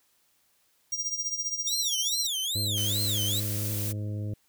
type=tone with tremolo; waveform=square; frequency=5700 Hz; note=F8; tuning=34 cents sharp; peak=-26 dBFS; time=0.92-2.27 s; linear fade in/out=5 ms; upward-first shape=triangle; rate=15 Hz; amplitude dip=80%
type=tone with vibrato; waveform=sawtooth; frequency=3562 Hz; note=A7; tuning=21 cents sharp; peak=-25 dBFS; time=1.67-3.4 s; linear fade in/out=5 ms; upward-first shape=sine; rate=2.4 Hz; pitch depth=270 cents each way
type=harmonic tone; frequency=104.3 Hz; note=G#2; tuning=8 cents sharp; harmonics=1 / 2 / 3 / 4 / 5 / 6; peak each=-30 / -41 / -42 / -49 / -47 / -53 dBFS; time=2.55-4.34 s; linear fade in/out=5 ms
type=noise; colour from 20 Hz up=blue; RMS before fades=-34 dBFS; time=2.76-3.93 s; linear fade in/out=20 ms
effects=white hiss -68 dBFS RMS until 4.48 s